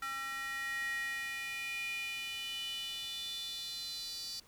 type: tone with high-pass filter sweep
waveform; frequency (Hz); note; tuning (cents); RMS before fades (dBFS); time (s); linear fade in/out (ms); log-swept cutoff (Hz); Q
square; 270; C#4; -45; -40; 0.02-4.4; 5; 1500 to 4600; 6.7
effects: pink hiss -63 dBFS RMS until 4.47 s